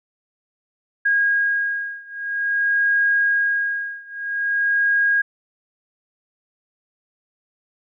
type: beating tone pair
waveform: sine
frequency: 1634 / 1634.5 Hz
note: G#6 / G#6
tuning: -29 / -28 cents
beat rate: 0.5 Hz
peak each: -20 / -21 dBFS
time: 1.05-5.22 s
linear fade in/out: 10 ms
effects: none